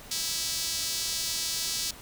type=tone with high-pass filter; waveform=sawtooth; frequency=327 Hz; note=E4; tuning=14 cents flat; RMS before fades=-31 dBFS; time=0.11-1.91 s; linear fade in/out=5 ms; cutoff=4800 Hz; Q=1.6; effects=pink hiss -47 dBFS RMS until 2.01 s